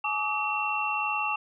sine tone cluster, 848 / 1152 / 1254 / 2716 Hz, G#5 / D6 / D#6 / F7, +36 / -34 / +13 / -49 cents, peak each -31 / -32 / -37 / -29 dBFS, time 0.04-1.36 s, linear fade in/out 5 ms, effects none

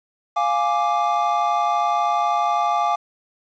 triangle chord, D diminished, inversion first, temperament equal, 698.5 / 830.6 / 1174.7 Hz, F5 / Ab5 / D6, 0 / 0 / 0 cents, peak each -20 dBFS, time 0.36-2.96 s, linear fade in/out 10 ms, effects resampled to 16000 Hz + 8-bit

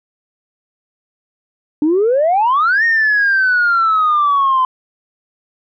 sine exponential two-way sweep, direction up then down, 290 to 1864.7 to 1020 Hz, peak -9 dBFS, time 1.82-4.65 s, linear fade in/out 2 ms, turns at 2.84 s, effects tanh soft clip ceiling -7 dBFS

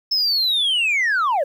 sine linear sweep, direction down, 5274 to 515 Hz, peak -14 dBFS, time 0.11-1.44 s, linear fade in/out 10 ms, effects tanh soft clip ceiling -15 dBFS + 9-bit

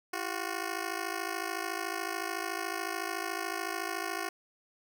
10% pulse ring-modulated tone, 364.3 Hz, F#4, 27 cents flat, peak -22 dBFS, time 0.13-4.29 s, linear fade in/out 5 ms, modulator 26.9 Hz, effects none

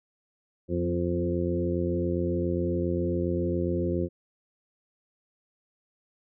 harmonic tone with a mistuned harmonic, 87.31 Hz, F2, in tune, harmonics 1 / 2 / 3 / 4 / 5 / 6, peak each -31 / -31 / -34 / -29 / -37 / -34 dBFS, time 0.68-4.09 s, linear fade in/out 50 ms, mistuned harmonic 3, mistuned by -18 cents, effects none

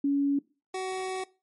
sine / 25% pulse tone pair in turn, 281.3 / 375.5 Hz, C#4 / F#4, +26 / +26 cents, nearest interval perfect fourth, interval 500 cents, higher second, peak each -22 / -27 dBFS, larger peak first, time 0.04-0.39 / 0.74-1.24 s, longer second, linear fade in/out 5 ms, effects noise-tail reverb RT60 0.3 s tail -20 dB re dry + MP3 48 kbps

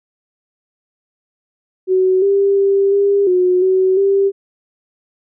sine tone with pitch steps, 373.7 / 396.7 / 394.6 / 400.7 / 363.5 / 375.8 / 394 Hz, F#4 / G4 / G4 / G4 / F#4 / F#4 / G4, +17 / +21 / +11 / +38 / -31 / +27 / +9 cents, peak -10 dBFS, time 1.87-4.32 s, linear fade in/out 50 ms, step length 350 ms, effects none

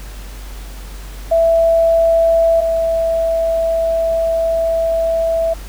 sine tone pair in turn, 662 / 659.5 Hz, E5 / E5, +7 / +1 cents, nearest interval unison, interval 6 cents, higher first, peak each -9 / -13 dBFS, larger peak first, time 1.31-2.61 / 2.61-5.54 s, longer second, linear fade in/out 10 ms, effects added 48 Hz sine -28 dBFS peak until 5.68 s + pink hiss -38 dBFS RMS until 5.68 s

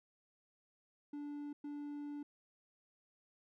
triangle tone bursts at uneven times, 291.1 Hz, D4, 15 cents flat, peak -40 dBFS, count 2, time 1.13-1.53 / 1.64-2.23 s, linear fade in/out 5 ms, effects none

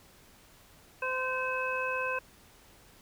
harmonic tone, 515 Hz, C5, 28 cents flat, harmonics 1 / 2 / 3 / 5, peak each -35 / -35 / -35 / -35 dBFS, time 1.02-2.19 s, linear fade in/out 5 ms, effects pink hiss -58 dBFS RMS until 3.01 s

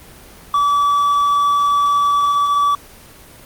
triangle tone, 1150 Hz, D6, 37 cents flat, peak -10 dBFS, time 0.54-2.75 s, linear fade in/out 2 ms, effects pink hiss -41 dBFS RMS until 3.45 s + Opus 24 kbps

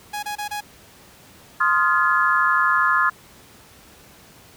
sawtooth tone bursts, 832 Hz, G#5, 3 cents sharp, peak -22 dBFS, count 4, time 0.13-0.608 s, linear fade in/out 10 ms, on 100 ms, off 26 ms
sine chord, F minor seventh, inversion second, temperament equal with one note detuned, 1046.5 / 1244.5 / 1396.9 / 1705 Hz, C6 / Eb6 / F6 / Ab6, 0 / 0 / 0 / +45 cents, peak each -21 dBFS, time 1.6-3.1 s, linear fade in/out 10 ms
effects pink hiss -48 dBFS RMS until 4.56 s + high-pass 60 Hz 12 dB/octave

